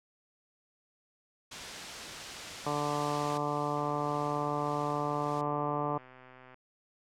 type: noise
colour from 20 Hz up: white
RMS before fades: -40 dBFS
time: 1.51-3.38 s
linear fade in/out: 10 ms
type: harmonic tone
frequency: 146.83 Hz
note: D3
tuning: in tune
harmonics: 1 / 2 / 3 / 4 / 5 / 6 / 7 / 8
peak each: -38 / -38 / -38 / -38 / -38 / -38 / -38 / -38 dBFS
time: 2.66-5.98 s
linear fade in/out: 5 ms
type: noise with tremolo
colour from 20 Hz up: white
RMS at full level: -48 dBFS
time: 2.89-5.41 s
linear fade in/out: 0 ms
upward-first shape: sine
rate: 1.7 Hz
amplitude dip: 40%
type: click train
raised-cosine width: 0.5 ms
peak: -38 dBFS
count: 356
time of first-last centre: 3.77-6.543 s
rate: 128 Hz
effects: low-pass 6000 Hz 12 dB/octave